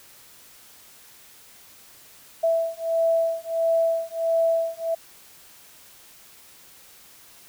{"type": "beating tone pair", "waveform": "sine", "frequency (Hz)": [659.3, 660.8], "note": ["E5", "E5"], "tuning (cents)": [0, 4], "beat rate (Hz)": 1.5, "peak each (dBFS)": -23, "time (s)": [2.43, 4.95], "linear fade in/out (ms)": 10, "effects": ["white hiss -50 dBFS RMS until 7.48 s"]}